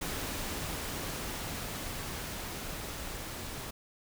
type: noise with level ramp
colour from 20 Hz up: pink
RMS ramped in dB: -36 to -41 dBFS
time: 0.01-3.71 s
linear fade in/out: 10 ms
effects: none